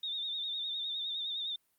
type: tone with vibrato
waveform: sine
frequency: 3651 Hz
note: A#7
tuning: 37 cents flat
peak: -34 dBFS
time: 0.03-1.56 s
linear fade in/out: 5 ms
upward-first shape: sine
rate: 9.8 Hz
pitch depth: 60 cents each way
effects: white hiss -75 dBFS RMS until 1.78 s + Opus 48 kbps